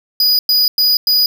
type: tone bursts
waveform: square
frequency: 4934 Hz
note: D#8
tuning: 15 cents flat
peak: -10 dBFS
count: 4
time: 0.2-1.26 s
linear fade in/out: 2 ms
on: 190 ms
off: 100 ms
effects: 7-bit